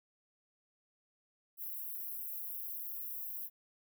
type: high-pass noise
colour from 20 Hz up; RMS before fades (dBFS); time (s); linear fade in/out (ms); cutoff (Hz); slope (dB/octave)
white; -42; 1.57-3.5; 50; 12000; 48
effects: none